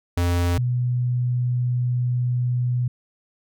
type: tone pair in turn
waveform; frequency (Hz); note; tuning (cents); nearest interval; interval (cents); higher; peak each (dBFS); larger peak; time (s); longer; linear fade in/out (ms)
square / sine; 87.31 / 123.47; F2 / B2; 0 / 0; tritone; 600; second; -19; neither; 0.17-0.58 / 0.58-2.88; second; 5
effects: none